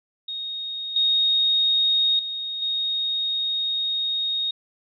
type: tone with level steps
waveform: sine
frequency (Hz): 3729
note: A#7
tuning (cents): 0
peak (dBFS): -28 / -17 / -27 / -22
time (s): 0.28-4.51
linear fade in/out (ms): 5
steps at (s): 0.96 / 2.19 / 2.62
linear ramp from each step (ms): 2
effects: none